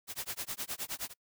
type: noise with tremolo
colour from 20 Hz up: white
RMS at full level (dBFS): -36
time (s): 0.07-1.14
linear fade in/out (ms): 50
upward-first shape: sine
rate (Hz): 9.6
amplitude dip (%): 100
effects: noise-tail reverb RT60 0.1 s tail -26 dB re dry